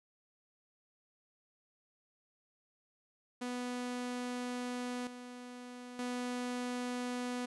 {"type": "tone with level steps", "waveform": "sawtooth", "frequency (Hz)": 246.9, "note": "B3", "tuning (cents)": 0, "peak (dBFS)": [-33, -42, -32], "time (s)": [3.41, 7.46], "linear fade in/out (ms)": 10, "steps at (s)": [5.07, 5.99], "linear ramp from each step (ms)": 2, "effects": ["resampled to 24000 Hz"]}